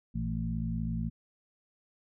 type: harmonic tone with a mistuned harmonic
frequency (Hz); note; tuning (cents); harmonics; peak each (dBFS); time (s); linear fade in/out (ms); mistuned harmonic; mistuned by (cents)
56.1; A1; +34; 1 / 2 / 3 / 4; -36 / -36 / -35 / -36; 0.14-1.1; 20; 2; +67
effects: none